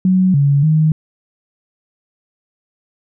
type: tone with pitch steps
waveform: sine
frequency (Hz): 186 / 141.4 / 156.1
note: F#3 / C#3 / D#3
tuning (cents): +9 / +35 / +6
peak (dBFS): -9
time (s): 0.05-0.92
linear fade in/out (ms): 2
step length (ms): 290
effects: none